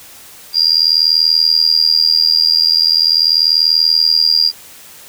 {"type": "tone with amplitude modulation", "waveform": "sine", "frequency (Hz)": 4800, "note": "D8", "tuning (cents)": 37, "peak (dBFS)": -4, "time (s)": [0.53, 4.52], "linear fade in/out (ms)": 50, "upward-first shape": "sine", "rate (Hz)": 80.4, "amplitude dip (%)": 95, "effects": ["tanh soft clip ceiling 0 dBFS", "white hiss -38 dBFS RMS until 5.08 s"]}